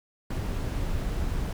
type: noise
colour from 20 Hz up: brown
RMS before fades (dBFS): -29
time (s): 0.3-1.53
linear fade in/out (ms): 5
effects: none